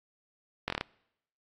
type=slowing click train; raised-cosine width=0.3 ms; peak=-14 dBFS; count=6; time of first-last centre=0.68-0.811 s; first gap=21 ms; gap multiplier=1.11; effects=noise-tail reverb RT60 0.8 s tail -26 dB re dry + AAC 32 kbps